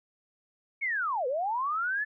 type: linear two-way sweep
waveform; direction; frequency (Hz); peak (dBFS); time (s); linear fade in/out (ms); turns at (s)
sine; down then up; 2251 to 479.3 to 1760; -27; 0.81-2.05; 20; 1.27
effects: none